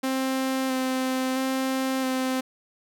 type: tone with vibrato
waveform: sawtooth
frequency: 261.6 Hz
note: C4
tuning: in tune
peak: -20 dBFS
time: 0.03-2.41 s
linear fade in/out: 10 ms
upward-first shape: square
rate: 0.75 Hz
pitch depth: 13 cents each way
effects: none